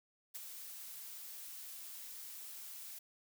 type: noise with ADSR envelope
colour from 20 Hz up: blue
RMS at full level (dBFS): -43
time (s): 0.34-2.99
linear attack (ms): 17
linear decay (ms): 22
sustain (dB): -6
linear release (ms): 8
effects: none